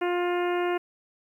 harmonic tone, 353.2 Hz, F4, 20 cents sharp, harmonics 1 / 2 / 3 / 4 / 5 / 6 / 7 / 8, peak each -25 / -31 / -35 / -37 / -39 / -41 / -42 / -43 dBFS, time 0.01-0.78 s, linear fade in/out 10 ms, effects 10-bit

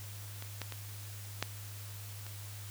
clicks, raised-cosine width 0.2 ms, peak -26 / -20 / -24 / -14 / -29 dBFS, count 5, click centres 0.424 / 0.617 / 0.723 / 1.426 / 2.266 s, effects added 102 Hz sine -44 dBFS peak until 2.7 s + white hiss -50 dBFS RMS until 2.7 s

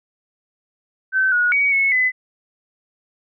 sine tone with pitch steps, 1536 / 1453 / 2256 / 2195 / 2015 Hz, G6 / F#6 / C#7 / C#7 / B6, -36 / -32 / +30 / -18 / +34 cents, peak -14 dBFS, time 1.12-2.12 s, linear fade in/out 50 ms, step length 200 ms, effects none

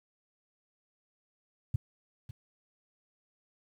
sine tone with echo, 112.7 Hz, A2, 42 cents sharp, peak -23 dBFS, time 1.74-1.76 s, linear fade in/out 5 ms, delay 550 ms, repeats 1, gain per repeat -15 dB, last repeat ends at 2.31 s, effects 10-bit

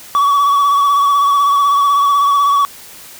triangle tone with vibrato, 1134 Hz, C#6, 39 cents sharp, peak -7 dBFS, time 0.15-2.65 s, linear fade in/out 0 ms, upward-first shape triangle, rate 16 Hz, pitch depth 41 cents each way, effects white hiss -36 dBFS RMS until 3.19 s

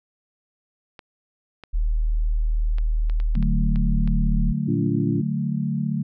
clicks, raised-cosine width 0.3 ms, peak -24 dBFS, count 9, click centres 0.992 / 1.637 / 2.784 / 3.098 / 3.201 / 3.353 / 3.427 / 3.759 / 4.076 s
sine tone, 38.89 Hz, D#1, in tune, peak -18 dBFS, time 1.73-4.53 s, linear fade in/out 20 ms
sine chord, D major, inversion none, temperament equal, 146.83 / 185 / 220 Hz, D3 / F#3 / A3, 0 / 0 / 0 cents, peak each -25 / -27 / -26 dBFS, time 3.35-6.03 s, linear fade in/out 10 ms
harmonic tone, 57 Hz, A#1, 38 cents flat, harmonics 2 / 3 / 4 / 5 / 6, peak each -26 / -35 / -37 / -25 / -29 dBFS, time 4.67-5.22 s, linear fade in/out 20 ms
effects none

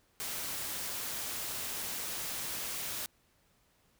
white noise, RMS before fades -38 dBFS, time 0.2-3.06 s, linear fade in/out 0 ms, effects pink hiss -70 dBFS RMS until 3.99 s

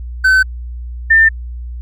triangle / sine tone pair in turn, 1525 / 1795.8 Hz, G6 / A6, -48 / +35 cents, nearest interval minor third, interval 283 cents, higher second, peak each -5 dBFS, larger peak neither, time 0.24-0.43 / 1.1-1.29 s, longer neither, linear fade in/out 10 ms, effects added 60 Hz sine -23 dBFS peak until 1.81 s

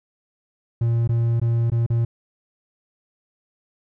triangle tone with dropouts, 116.54 Hz, A#2, in tune, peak -15 dBFS, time 0.81-2.05 s, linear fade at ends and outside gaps 5 ms, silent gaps 1.076-1.091 / 1.399-1.415 / 1.701-1.718 / 1.864-1.901 s, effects none

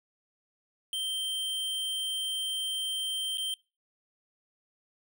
square tone with dropouts, 3136 Hz, G7, in tune, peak -31 dBFS, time 0.93-3.54 s, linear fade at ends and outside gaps 1 ms, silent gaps 3.373-3.381 s, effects noise-tail reverb RT60 0.3 s tail -24 dB re dry

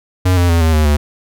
square tone with pitch steps, 91.8 / 87.86 / 84.08 / 80.47 / 77.02 / 73.71 Hz, F#2 / F2 / E2 / E2 / D#2 / D2, -13 / +11 / +35 / -41 / -17 / +7 cents, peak -10 dBFS, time 0.25-0.97 s, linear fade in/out 10 ms, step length 120 ms, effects none

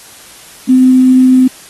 sine tone with quantisation, 257 Hz, C4, 31 cents flat, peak -3 dBFS, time 0.69-1.48 s, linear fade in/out 10 ms, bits 5, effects white hiss -36 dBFS RMS until 1.69 s + AAC 32 kbps

